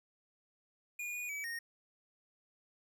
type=tone with pitch steps; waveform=square; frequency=2437 / 2455 / 2287 / 1855 Hz; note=D#7 / D#7 / D7 / A#6; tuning=-37 / -24 / -47 / -9 cents; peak=-39 dBFS; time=0.99-1.59 s; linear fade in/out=5 ms; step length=150 ms; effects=none